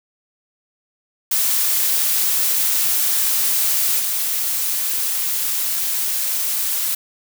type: noise with level steps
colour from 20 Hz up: blue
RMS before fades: -18 / -21 dBFS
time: 1.31-6.95 s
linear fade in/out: 5 ms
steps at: 3.99 s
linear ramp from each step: 10 ms
effects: none